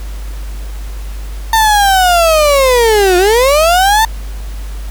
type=linear two-way sweep; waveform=35% pulse; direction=down then up; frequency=905 to 350 to 905 Hz; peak=-5 dBFS; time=1.53-4.05 s; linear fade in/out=2 ms; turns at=3.17 s; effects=added 50 Hz sine -20 dBFS peak until 4.9 s + pink hiss -36 dBFS RMS until 4.9 s